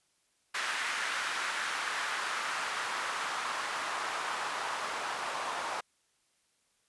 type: noise with band-pass filter sweep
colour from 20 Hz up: white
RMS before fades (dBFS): -35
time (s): 0.54-5.81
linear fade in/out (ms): 10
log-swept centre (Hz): 1600 to 920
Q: 1.7
effects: white hiss -73 dBFS RMS until 6.88 s + resampled to 24000 Hz